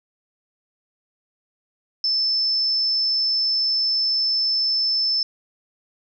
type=tone; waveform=sine; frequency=5274 Hz; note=E8; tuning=in tune; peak=-18 dBFS; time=2.04-5.23 s; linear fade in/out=2 ms; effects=none